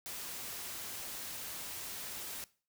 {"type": "noise", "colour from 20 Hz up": "white", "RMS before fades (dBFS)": -43, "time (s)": [0.06, 2.44], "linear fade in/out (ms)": 0, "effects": ["noise-tail reverb RT60 0.4 s tail -20 dB re dry"]}